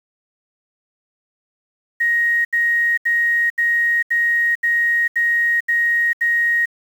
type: tone bursts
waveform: sine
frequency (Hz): 1877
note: A#6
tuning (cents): +11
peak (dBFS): -14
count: 9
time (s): 2-6.658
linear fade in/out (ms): 10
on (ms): 450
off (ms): 76
effects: 7-bit